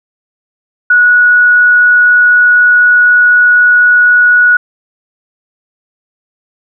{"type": "tone", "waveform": "sine", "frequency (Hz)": 1463, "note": "F#6", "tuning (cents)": -20, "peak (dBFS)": -3, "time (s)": [0.9, 4.57], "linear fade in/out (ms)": 5, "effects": []}